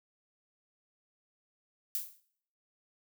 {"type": "noise with exponential decay", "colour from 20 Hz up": "violet", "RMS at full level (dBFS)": -31, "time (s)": [1.95, 2.2], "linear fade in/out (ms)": 0, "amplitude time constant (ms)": 54, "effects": ["noise-tail reverb RT60 0.6 s tail -18 dB re dry"]}